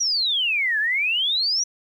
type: exponential two-way sweep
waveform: sine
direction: down then up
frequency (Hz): 5920 to 1661.2 to 5920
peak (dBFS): -19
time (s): 0-1.64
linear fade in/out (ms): 10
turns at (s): 0.79
effects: 9-bit